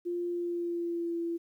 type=tone with pitch glide; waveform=sine; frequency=349.2 to 337.7 Hz; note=F4 to E4; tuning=0 to +42 cents; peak=-30 dBFS; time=0.05-1.38 s; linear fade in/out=20 ms; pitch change=-58 cents; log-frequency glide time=0.29-1.21 s; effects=11-bit